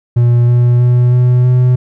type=tone with pitch steps; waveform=triangle; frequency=120.1 / 121.43 / 122.77 / 124.12 / 125.49 Hz; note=B2 / B2 / B2 / B2 / B2; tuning=-48 / -29 / -10 / +9 / +28 cents; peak=-4 dBFS; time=0.16-1.76 s; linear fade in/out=10 ms; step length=320 ms; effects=none